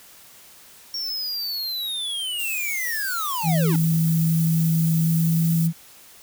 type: linear sweep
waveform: square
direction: down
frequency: 5540 to 265 Hz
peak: -26 dBFS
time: 0.94-3.76 s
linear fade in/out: 2 ms
type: noise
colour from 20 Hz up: violet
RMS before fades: -31 dBFS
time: 2.38-5.68 s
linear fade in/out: 20 ms
type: tone with pitch glide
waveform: sine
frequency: 162.9 to 164.79 Hz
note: E3 to E3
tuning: -20 to 0 cents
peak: -17 dBFS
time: 3.43-5.73 s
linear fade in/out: 50 ms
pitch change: +20 cents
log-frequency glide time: 4.75-5.5 s
effects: white hiss -48 dBFS RMS until 6.22 s

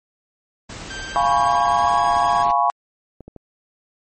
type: noise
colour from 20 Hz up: pink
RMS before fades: -34 dBFS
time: 0.69-2.52 s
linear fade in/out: 10 ms
type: tone with pitch glide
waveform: sawtooth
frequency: 1568 to 1644.1 Hz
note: G6 to G#6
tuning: 0 to -18 cents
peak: -27 dBFS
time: 0.9-2.43 s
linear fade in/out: 5 ms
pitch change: +82 cents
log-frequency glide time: 1.08-1.98 s
type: chord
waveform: sine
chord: C# dominant seventh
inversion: first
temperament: equal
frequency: 698.5 / 830.6 / 987.8 / 1108.7 Hz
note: E#5 / G#5 / B5 / C#6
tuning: 0 / 0 / 0 / 0 cents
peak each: -20 dBFS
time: 1.16-2.7 s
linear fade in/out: 0 ms
type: clicks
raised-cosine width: 2 ms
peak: -24 dBFS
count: 8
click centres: 1.809 / 1.937 / 2.168 / 2.403 / 2.465 / 3.207 / 3.28 / 3.363 s
effects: MP3 32 kbps

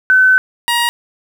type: tone pair in turn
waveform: sine / 15% pulse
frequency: 1518 / 947.8 Hz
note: F#6 / A#5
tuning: +44 / +28 cents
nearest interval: minor sixth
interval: 816 cents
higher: first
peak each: -6 / -6 dBFS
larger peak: neither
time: 0.1-0.38 / 0.68-0.89 s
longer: first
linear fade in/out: 0 ms
effects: 7-bit

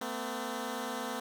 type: tone pair together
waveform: 10% pulse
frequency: 224.8 / 253.8 Hz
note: A3 / B3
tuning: +37 / +47 cents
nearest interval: major second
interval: 210 cents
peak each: -30 / -29 dBFS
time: 0.01-1.2 s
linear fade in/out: 5 ms
effects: none

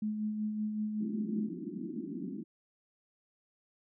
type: tone with tremolo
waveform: sine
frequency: 213.2 Hz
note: G#3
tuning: 46 cents sharp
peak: -30 dBFS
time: 0.02-1.49 s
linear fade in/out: 5 ms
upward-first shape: sine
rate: 5.3 Hz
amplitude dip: 40%
type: band-pass noise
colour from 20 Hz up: pink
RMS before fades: -40 dBFS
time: 1-2.44 s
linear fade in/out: 20 ms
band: 170 to 360 Hz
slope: 96 dB/octave
effects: none

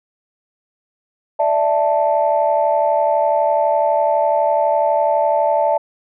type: chord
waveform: sine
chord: D suspended second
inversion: none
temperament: equal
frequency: 587.3 / 659.3 / 880 Hz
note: D5 / E5 / A5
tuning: 0 / 0 / 0 cents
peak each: -17 dBFS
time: 1.39-5.78 s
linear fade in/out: 10 ms
effects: tanh soft clip ceiling -4 dBFS

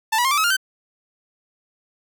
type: tone with pitch steps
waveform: sawtooth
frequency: 885 / 970.7 / 1064.7 / 1167.8 / 1280.8 / 1404.8 / 1540.9 Hz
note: A5 / B5 / C6 / D6 / D#6 / F6 / G6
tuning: +10 / -30 / +30 / -10 / +50 / +10 / -30 cents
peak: -13 dBFS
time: 0.12-0.568 s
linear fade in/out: 10 ms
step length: 64 ms
effects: none

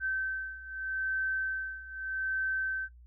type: beating tone pair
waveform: sine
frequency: 1544 / 1544.81 Hz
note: G6 / G6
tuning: -27 / -26 cents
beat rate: 0.81 Hz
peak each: -33 / -36 dBFS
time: 0-2.89 s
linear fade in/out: 50 ms
effects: noise-tail reverb RT60 0.1 s tail -18 dB re dry + added 60 Hz sine -51 dBFS peak until 3.06 s

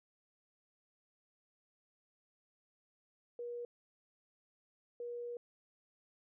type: tone bursts at uneven times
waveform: sine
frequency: 479.2 Hz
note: A#4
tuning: 48 cents sharp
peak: -40 dBFS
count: 2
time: 3.39-3.65 / 5-5.37 s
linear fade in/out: 2 ms
effects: none

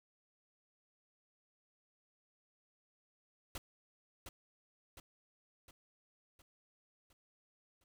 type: noise with echo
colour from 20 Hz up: pink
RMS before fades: -44 dBFS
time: 3.55-3.58 s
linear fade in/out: 2 ms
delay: 710 ms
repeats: 6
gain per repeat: -5 dB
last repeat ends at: 7.84 s
effects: none

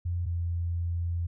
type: tone pair in turn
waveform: sine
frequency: 87.31 / 85.61 Hz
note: F2 / F2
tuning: 0 / -34 cents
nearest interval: unison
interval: 34 cents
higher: first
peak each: -27 dBFS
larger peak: neither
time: 0.05-0.26 / 0.26-1.27 s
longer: second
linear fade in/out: 10 ms
effects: none

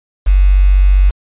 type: tone with quantisation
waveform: sine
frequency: 47.55 Hz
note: F#1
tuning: 48 cents sharp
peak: -5 dBFS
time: 0.26-1.11 s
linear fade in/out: 20 ms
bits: 5
effects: resampled to 8000 Hz

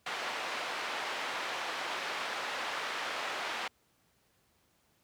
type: band-pass noise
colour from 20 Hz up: pink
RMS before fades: -37 dBFS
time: 0.06-3.68 s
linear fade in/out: 5 ms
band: 710 to 3300 Hz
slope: 12 dB/octave
effects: pink hiss -71 dBFS RMS until 5.03 s + high-pass 60 Hz 12 dB/octave

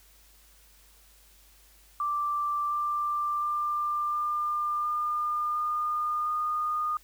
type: tone with pitch steps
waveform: sine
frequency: 1174.7 / 1182.9 / 1191.1 / 1199.4 / 1207.7 / 1216.1 / 1224.6 Hz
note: D6 / D6 / D6 / D6 / D6 / D#6 / D#6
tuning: 0 / +12 / +24 / +36 / +48 / -40 / -28 cents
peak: -26 dBFS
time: 2-6.97 s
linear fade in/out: 2 ms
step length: 710 ms
effects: added 50 Hz sine -59 dBFS peak until 7.03 s + white hiss -59 dBFS RMS until 7.03 s

